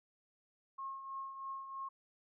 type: tone with tremolo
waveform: sine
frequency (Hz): 1080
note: C#6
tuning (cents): -45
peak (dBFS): -39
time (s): 0.78-1.89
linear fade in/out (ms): 10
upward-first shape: triangle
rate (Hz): 3.1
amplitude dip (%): 60
effects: none